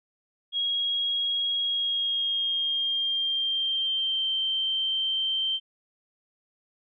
sine tone with pitch glide, 3293 to 3128 Hz, G#7 to G7, -15 to -4 cents, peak -24 dBFS, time 0.52-5.6 s, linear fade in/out 50 ms, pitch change -89 cents, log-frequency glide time 1.61-4.29 s, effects none

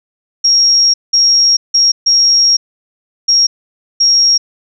sine tone bursts at uneven times, 5588 Hz, F8, in tune, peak -6 dBFS, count 6, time 0.44-0.94 / 1.13-1.57 / 1.74-1.92 / 2.06-2.57 / 3.28-3.47 / 4-4.38 s, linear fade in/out 10 ms, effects none

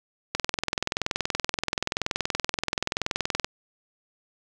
click train, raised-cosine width 0.2 ms, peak -7 dBFS, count 66, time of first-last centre 0.35-3.445 s, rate 21 Hz, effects none

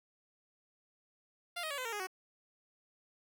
10% pulse tone with pitch steps, 697 / 628.2 / 566.1 / 510.2 / 459.8 / 414.4 / 373.5 Hz, F5 / D#5 / C#5 / C5 / A#4 / G#4 / F#4, -4 / +16 / +36 / -44 / -24 / -4 / +16 cents, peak -29 dBFS, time 1.56-2.071 s, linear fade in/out 10 ms, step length 73 ms, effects none

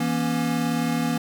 square chord, A# diminished, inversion second, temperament equal with one note detuned, 164.81 / 238.3 / 277.2 Hz, E3 / A#3 / C#4, 0 / +38 / 0 cents, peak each -28 / -25 / -29 dBFS, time 0-1.18 s, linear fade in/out 5 ms, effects none

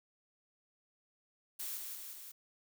blue noise with echo, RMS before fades -41 dBFS, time 1.59-1.78 s, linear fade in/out 10 ms, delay 180 ms, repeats 3, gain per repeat -3 dB, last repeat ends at 2.32 s, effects none

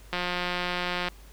click train, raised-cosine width 0.3 ms, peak -13 dBFS, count 171, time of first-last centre 0.13-1.085 s, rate 178 Hz, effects added 50 Hz sine -47 dBFS peak until 1.32 s + pink hiss -55 dBFS RMS until 1.32 s

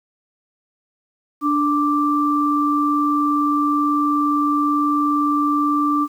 sine tone pair together, 293.7 / 1174.8 Hz, D4 / D6, 0 / 0 cents, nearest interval 2 octaves, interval 2400 cents, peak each -18 dBFS, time 1.41-6.08 s, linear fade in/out 50 ms, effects 8-bit

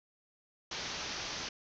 white low-pass noise, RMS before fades -40 dBFS, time 0.71-1.49 s, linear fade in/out 5 ms, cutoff 6300 Hz, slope 96 dB/octave, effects none

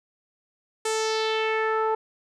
sawtooth tone with low-pass filter sweep, 440 Hz, A4, in tune, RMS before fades -25 dBFS, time 0.85-1.95 s, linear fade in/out 5 ms, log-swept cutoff 8700 to 1000 Hz, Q 2.5, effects none

